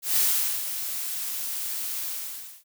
blue noise with ADSR envelope, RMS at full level -21 dBFS, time 0.02-2.64 s, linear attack 150 ms, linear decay 450 ms, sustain -10 dB, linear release 580 ms, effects none

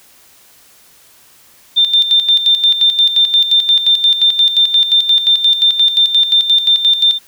sine tone with tremolo, 3590 Hz, A7, 34 cents sharp, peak -6 dBFS, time 1.76-7.19 s, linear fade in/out 20 ms, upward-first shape square, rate 5.7 Hz, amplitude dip 65%, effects white hiss -46 dBFS RMS until 7.27 s

